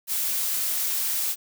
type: noise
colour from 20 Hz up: blue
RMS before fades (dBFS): -26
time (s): 0.07-1.36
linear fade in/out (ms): 50
effects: none